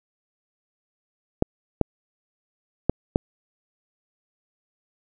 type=clicks; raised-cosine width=2 ms; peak=-4 dBFS; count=4; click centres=1.424 / 1.813 / 2.896 / 3.159 s; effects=none